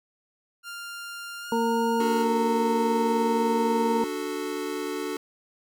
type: tone with pitch glide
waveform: sawtooth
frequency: 1397 to 1422.2 Hz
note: F6 to F6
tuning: 0 to +31 cents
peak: -32 dBFS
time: 0.63-2.26 s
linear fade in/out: 50 ms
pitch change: +31 cents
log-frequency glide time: 1.4-1.5 s
type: harmonic tone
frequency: 230 Hz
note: A#3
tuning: 23 cents flat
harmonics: 1 / 2 / 4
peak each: -26 / -26 / -26 dBFS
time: 1.52-4.04 s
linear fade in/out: 2 ms
type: chord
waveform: square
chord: D major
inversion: none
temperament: equal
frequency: 293.7 / 370 / 440 Hz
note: D4 / F#4 / A4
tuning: 0 / 0 / 0 cents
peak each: -34 dBFS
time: 2-5.17 s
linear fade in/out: 2 ms
effects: none